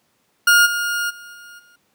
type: tone with level steps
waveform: 40% pulse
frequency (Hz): 1422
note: F6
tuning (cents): +31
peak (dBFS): -9 / -19 / -36 / -38 / -49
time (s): 0.47-1.76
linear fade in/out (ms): 5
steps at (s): 0.65 / 1.09 / 1.33 / 1.58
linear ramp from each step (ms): 20
effects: pink hiss -64 dBFS RMS until 1.94 s + high-pass 150 Hz 12 dB/octave